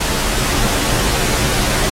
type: noise with comb filter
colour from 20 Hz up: pink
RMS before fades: -17 dBFS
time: 0-1.9 s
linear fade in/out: 10 ms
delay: 12 ms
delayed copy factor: -0.55
effects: low-pass 11000 Hz 12 dB/octave + AAC 48 kbps